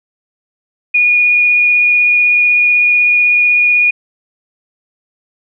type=tone with vibrato; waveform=sine; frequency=2447 Hz; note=D#7; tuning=29 cents flat; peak=-7 dBFS; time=0.94-3.91 s; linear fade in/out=10 ms; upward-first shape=triangle; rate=16 Hz; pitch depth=11 cents each way; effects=none